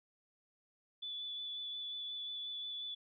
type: tone with vibrato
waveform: sine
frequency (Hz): 3463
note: A7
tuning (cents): -28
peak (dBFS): -40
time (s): 1.02-2.95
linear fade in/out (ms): 10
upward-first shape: sine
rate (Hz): 5.6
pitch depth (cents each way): 12
effects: none